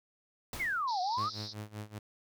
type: noise with exponential decay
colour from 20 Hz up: pink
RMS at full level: -38 dBFS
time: 0.53-0.94 s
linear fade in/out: 2 ms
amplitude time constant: 89 ms
type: exponential two-way sweep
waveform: sine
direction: down then up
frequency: 2281 to 705 to 1319 Hz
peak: -30 dBFS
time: 0.59-1.3 s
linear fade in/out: 20 ms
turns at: 1.01 s
type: band-pass noise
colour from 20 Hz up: white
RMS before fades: -44 dBFS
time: 0.87-1.54 s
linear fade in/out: 20 ms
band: 3800 to 5400 Hz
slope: 96 dB/octave
type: tone with tremolo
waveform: sawtooth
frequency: 105.7 Hz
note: G#2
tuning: 31 cents sharp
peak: -34 dBFS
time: 1.17-1.99 s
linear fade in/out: 10 ms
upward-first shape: sine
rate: 5.2 Hz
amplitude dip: 90%
effects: none